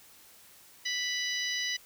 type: harmonic tone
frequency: 987.8 Hz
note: B5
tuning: in tune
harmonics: 2 / 3 / 4 / 5 / 6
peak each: -34 / -36 / -37 / -38 / -39 dBFS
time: 0.85-1.77 s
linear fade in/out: 10 ms
effects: white hiss -56 dBFS RMS until 1.85 s